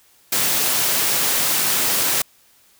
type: high-pass noise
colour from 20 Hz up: white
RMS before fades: -19 dBFS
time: 0.32-2.22 s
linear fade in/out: 5 ms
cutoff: 110 Hz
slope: 24 dB/octave
effects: white hiss -55 dBFS RMS until 2.79 s